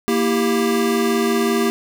square chord, E diminished, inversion second, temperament equal with one note detuned, 233.1 / 329.6 / 395 Hz, Bb3 / E4 / G4, 0 / 0 / +13 cents, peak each -20 / -25 / -20 dBFS, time 0.08-1.7 s, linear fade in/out 0 ms, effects none

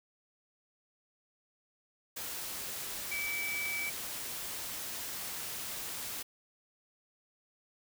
sine tone in noise, 2300 Hz, D7, 37 cents flat, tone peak -34 dBFS, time 3.11-3.9 s, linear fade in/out 10 ms, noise white, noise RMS -40 dBFS, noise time 2.16-6.23 s, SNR +3 dB, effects none

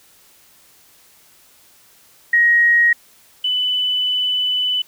sine tone pair in turn, 1886 / 2994 Hz, A#6 / F#7, +20 / +20 cents, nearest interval minor sixth, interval 800 cents, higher second, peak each -10 / -16 dBFS, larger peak first, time 2.33-2.93 / 3.44-4.82 s, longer second, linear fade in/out 5 ms, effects white hiss -51 dBFS RMS until 4.87 s

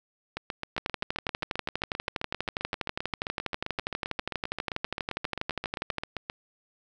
two click trains, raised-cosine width 0.3 ms, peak -16 / -13 dBFS, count 46 / 65, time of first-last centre 0.37-6.299 / 0.78-5.983 s, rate 7.59 / 12.3 Hz, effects none

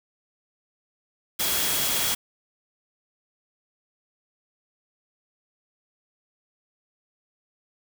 sine tone in noise, 3315 Hz, G#7, 4 cents flat, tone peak -33 dBFS, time 1.39-2.15 s, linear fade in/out 10 ms, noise white, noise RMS -25 dBFS, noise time 1.39-2.15 s, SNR -11 dB, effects none

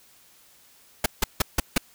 pink noise bursts, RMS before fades -20 dBFS, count 5, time 1.04-1.78 s, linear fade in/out 5 ms, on 20 ms, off 160 ms, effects white hiss -56 dBFS RMS until 1.94 s

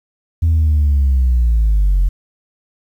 sine linear sweep, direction down, 83.3 to 43.16 Hz, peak -8 dBFS, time 0.42-2.09 s, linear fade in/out 10 ms, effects tanh soft clip ceiling -8 dBFS + 8-bit

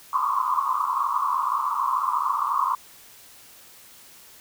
pink band-pass noise, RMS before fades -24 dBFS, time 0.13-2.75 s, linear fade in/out 5 ms, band 980 to 1200 Hz, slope 96 dB/octave, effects white hiss -49 dBFS RMS until 4.4 s

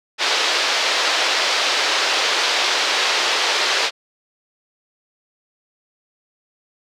white band-pass noise, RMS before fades -19 dBFS, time 0.18-3.91 s, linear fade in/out 50 ms, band 400 to 4900 Hz, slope 24 dB/octave, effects none

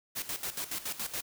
white noise with tremolo, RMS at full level -35 dBFS, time 0.15-1.22 s, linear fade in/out 20 ms, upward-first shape square, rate 7.1 Hz, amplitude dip 75%, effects none

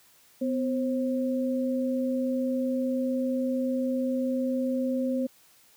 sine tone pair together, 252.5 / 532 Hz, B3 / C5, +39 / +29 cents, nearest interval octave + minor second, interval 1290 cents, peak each -26 / -30 dBFS, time 0.41-5.27 s, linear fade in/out 10 ms, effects white hiss -59 dBFS RMS until 5.76 s + high-pass 60 Hz 12 dB/octave

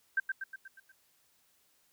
sine tone with echo, 1568 Hz, G6, in tune, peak -25 dBFS, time 0.17-0.2 s, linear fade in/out 5 ms, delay 120 ms, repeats 6, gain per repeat -5 dB, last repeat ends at 0.92 s, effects white hiss -70 dBFS RMS until 1.92 s

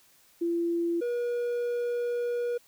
sine / triangle tone pair in turn, 340 / 480.8 Hz, F4 / B4, -46 / -46 cents, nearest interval tritone, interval 600 cents, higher second, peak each -25 dBFS, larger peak neither, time 0.41-1.01 / 1.01-2.58 s, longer second, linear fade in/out 10 ms, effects white hiss -61 dBFS RMS until 2.67 s

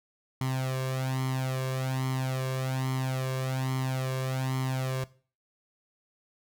sawtooth tone with flanger, 130.81 Hz, C3, in tune, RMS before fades -30 dBFS, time 0.41-5.04 s, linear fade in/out 2 ms, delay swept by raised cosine 0.95 to 1.82 ms, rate 1.2 Hz, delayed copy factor +0.75, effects noise-tail reverb RT60 0.4 s tail -19 dB re dry

